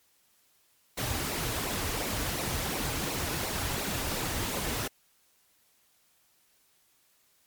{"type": "noise with flanger", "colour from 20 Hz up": "pink", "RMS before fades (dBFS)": -32, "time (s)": [0.97, 4.88], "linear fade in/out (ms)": 10, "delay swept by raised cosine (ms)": [0.6, 5.7], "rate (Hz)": 2.8, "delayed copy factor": -0.6, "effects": ["white hiss -67 dBFS RMS until 7.46 s", "MP3 96 kbps"]}